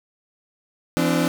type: tone cluster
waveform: 30% pulse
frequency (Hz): 168.9 / 257.6 / 294.1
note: E3 / C4 / D4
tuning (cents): +42 / -27 / +3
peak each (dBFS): -20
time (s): 0.97-1.28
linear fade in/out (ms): 0
effects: none